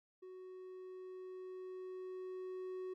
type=tone with level ramp; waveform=triangle; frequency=370.9 Hz; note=F#4; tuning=4 cents sharp; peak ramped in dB=-48 to -39 dBFS; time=0.22-2.94 s; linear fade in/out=10 ms; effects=none